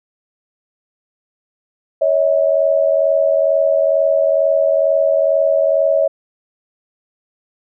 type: tone pair together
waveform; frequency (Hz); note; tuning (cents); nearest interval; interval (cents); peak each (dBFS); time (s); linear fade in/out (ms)
sine; 556.8 / 639; C#5 / D#5; +8 / +46; major second; 238; -14; 2.01-6.08; 10
effects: none